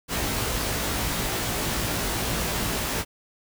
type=noise with comb filter; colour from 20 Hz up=pink; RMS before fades=-27 dBFS; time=0.08-3.05 s; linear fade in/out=50 ms; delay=18 ms; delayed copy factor=+0.65; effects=none